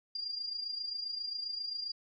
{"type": "tone with amplitude modulation", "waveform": "sine", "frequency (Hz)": 4797, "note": "D8", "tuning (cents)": 36, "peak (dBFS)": -33, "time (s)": [0.15, 1.92], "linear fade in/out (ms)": 5, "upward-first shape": "sine", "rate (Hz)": 27.5, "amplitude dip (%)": 60, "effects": []}